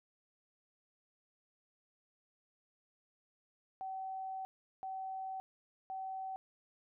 sine tone bursts at uneven times, 763 Hz, G5, 47 cents flat, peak -39 dBFS, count 3, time 3.81-4.45 / 4.83-5.4 / 5.9-6.36 s, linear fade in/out 0 ms, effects none

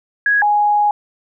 sine tone pair in turn, 1661.2 / 830.6 Hz, G#6 / G#5, 0 / 0 cents, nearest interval octave, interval 1200 cents, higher first, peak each -11 dBFS, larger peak neither, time 0.26-0.42 / 0.42-0.91 s, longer second, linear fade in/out 2 ms, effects none

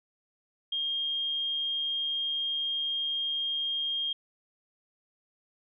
sine tone, 3224 Hz, G7, 48 cents sharp, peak -28 dBFS, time 0.72-4.13 s, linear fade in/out 5 ms, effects none

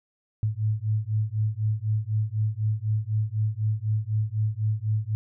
sine beating tone pair, 105.9 / 109.9 Hz, G#2 / A2, +34 / -2 cents, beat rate 4 Hz, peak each -26 dBFS, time 0.43-5.15 s, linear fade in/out 0 ms, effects none

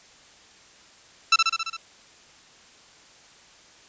15% pulse tone with echo, 1332 Hz, E6, 18 cents sharp, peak -7 dBFS, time 1.32-1.36 s, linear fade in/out 5 ms, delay 68 ms, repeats 6, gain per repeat -3 dB, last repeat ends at 1.768 s, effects white hiss -52 dBFS RMS until 3.88 s + resampled to 16000 Hz

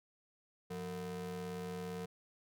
square ring-modulated tone, 138.59 Hz, C#3, in tune, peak -38 dBFS, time 0.7-2.06 s, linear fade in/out 10 ms, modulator 316 Hz, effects none

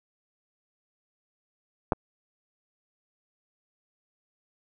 clicks, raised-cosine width 1 ms, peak -7 / -28 dBFS, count 2, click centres 1.922 / 1.932 s, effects none

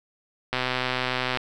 click train, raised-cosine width 0.3 ms, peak -9 dBFS, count 108, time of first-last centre 0.53-1.373 s, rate 127 Hz, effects none

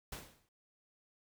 pink noise with exponential decay, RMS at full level -42 dBFS, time 0.12-0.49 s, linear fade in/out 5 ms, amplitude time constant 80 ms, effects none

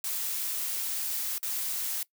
blue noise with dropouts, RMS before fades -32 dBFS, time 0.04-2.03 s, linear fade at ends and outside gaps 2 ms, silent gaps 1.382-1.429 s, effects noise-tail reverb RT60 0.1 s tail -21 dB re dry

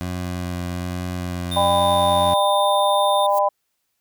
20% pulse tone with vibrato, 89.1 Hz, F2, 35 cents sharp, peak -20 dBFS, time 0.01-2.34 s, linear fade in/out 0 ms, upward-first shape sine, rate 1.2 Hz, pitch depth 14 cents each way
square tone, 3627 Hz, A#7, 48 cents flat, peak -26 dBFS, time 1.51-3.27 s, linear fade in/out 10 ms
harmonic tone, 200.3 Hz, G3, 38 cents sharp, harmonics 3 / 4 / 5, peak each -19 / -20 / -20 dBFS, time 1.56-3.49 s, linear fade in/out 10 ms
violet noise with exponential growth, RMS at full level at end -28 dBFS, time 3.21-3.39 s, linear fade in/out 5 ms, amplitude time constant 38 ms
effects white hiss -73 dBFS RMS until 4 s

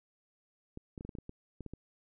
clicks, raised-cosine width 3 ms, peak -30 dBFS, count 11, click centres 0.774 / 0.978 / 1.009 / 1.05 / 1.092 / 1.152 / 1.186 / 1.294 / 1.607 / 1.663 / 1.736 s, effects none

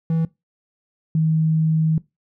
triangle / sine tone pair in turn, 163 / 158.73 Hz, E3 / D#3, -19 / +35 cents, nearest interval unison, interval 46 cents, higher first, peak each -15 dBFS, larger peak neither, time 0.1-0.25 / 1.15-1.98 s, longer second, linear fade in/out 2 ms, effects noise-tail reverb RT60 0.2 s tail -20 dB re dry

